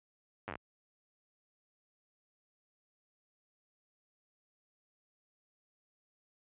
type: slowing click train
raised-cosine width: 0.5 ms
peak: -25 dBFS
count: 7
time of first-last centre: 0.48-0.555 s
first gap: 9 ms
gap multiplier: 1.13
effects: high-pass 60 Hz 12 dB/octave + resampled to 8000 Hz